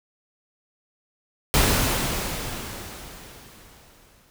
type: noise with exponential decay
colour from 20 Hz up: pink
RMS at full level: -18 dBFS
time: 1.54-4.3 s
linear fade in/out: 0 ms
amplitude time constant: 600 ms
effects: none